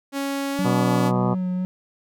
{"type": "tone with pitch glide", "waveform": "sawtooth", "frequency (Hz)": [277.2, 285.8], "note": ["C#4", "D4"], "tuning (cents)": [0, -47], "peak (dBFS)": -20, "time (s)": [0.12, 1.12], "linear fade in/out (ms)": 50, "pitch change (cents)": 53, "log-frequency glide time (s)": [0.53, 0.63]}
{"type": "tone with vibrato", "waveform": "triangle", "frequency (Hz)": 185, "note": "F#3", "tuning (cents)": 0, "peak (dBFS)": -20, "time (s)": [0.59, 1.65], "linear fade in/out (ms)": 0, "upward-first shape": "sine", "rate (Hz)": 1.9, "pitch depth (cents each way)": 29}
{"type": "harmonic tone", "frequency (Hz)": 123.47, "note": "B2", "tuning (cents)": 0, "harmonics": [1, 2, 3, 4, 5, 6, 7, 8, 9, 10], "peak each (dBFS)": [-24, -27, -29, -30, -31, -32, -32, -33, -34, -34], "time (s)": [0.64, 1.35], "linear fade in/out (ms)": 20}
{"effects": []}